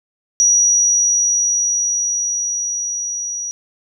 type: tone with level ramp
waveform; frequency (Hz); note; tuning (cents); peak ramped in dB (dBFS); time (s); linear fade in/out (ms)
sine; 5800; F#8; -35; -9 to -22; 0.4-3.51; 0
effects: none